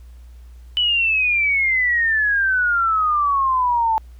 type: exponential sweep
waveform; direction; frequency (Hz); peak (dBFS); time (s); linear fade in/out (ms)
sine; down; 2991 to 875; -15; 0.77-3.98; 0
effects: added 60 Hz sine -38 dBFS peak until 4.19 s + pink hiss -59 dBFS RMS until 4.19 s